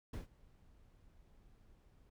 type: noise with ADSR envelope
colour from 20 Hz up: brown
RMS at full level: -40 dBFS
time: 0.13-2.1 s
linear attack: 7 ms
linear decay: 130 ms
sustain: -24 dB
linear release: 11 ms
effects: none